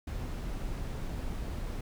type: noise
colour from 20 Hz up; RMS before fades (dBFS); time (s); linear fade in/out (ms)
brown; -36; 0.07-1.81; 5
effects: none